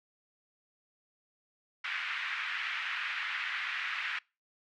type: band-pass noise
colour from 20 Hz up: white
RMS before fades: -36 dBFS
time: 1.84-4.19 s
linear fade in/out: 5 ms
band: 1400 to 2500 Hz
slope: 24 dB/octave
effects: noise-tail reverb RT60 0.3 s tail -26 dB re dry